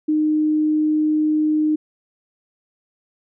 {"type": "tone", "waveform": "sine", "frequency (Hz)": 306.8, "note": "D#4", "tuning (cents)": -24, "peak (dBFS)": -15, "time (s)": [0.08, 1.76], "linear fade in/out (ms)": 10, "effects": []}